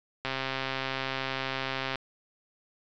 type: click train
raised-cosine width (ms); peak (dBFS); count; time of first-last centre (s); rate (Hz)
0.3; -15; 228; 0.25-1.957; 133
effects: resampled to 16000 Hz